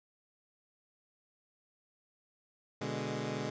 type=chord; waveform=15% pulse; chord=G# diminished; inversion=first; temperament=equal; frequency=123.47 / 146.83 / 207.7 Hz; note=B2 / D3 / G#3; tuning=0 / 0 / 0 cents; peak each=-33 dBFS; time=2.81-3.5 s; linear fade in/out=5 ms; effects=resampled to 16000 Hz